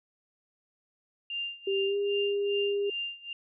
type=tone with tremolo; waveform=sine; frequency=2794 Hz; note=F7; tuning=in tune; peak=-30 dBFS; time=1.3-3.33 s; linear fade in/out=2 ms; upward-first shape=sine; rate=2.5 Hz; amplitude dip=90%
type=tone with pitch glide; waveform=sine; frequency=392 to 404 Hz; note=G4 to G#4; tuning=0 to -48 cents; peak=-26 dBFS; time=1.67-2.9 s; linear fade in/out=5 ms; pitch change=+52 cents; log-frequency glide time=1.86-1.96 s
effects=none